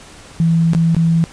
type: tone with dropouts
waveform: sine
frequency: 165.3 Hz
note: E3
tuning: 5 cents sharp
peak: -10 dBFS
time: 0.4-1.24 s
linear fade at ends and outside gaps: 0 ms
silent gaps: 0.734-0.749 / 0.947-0.966 s
effects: pink hiss -39 dBFS RMS until 1.32 s + resampled to 22050 Hz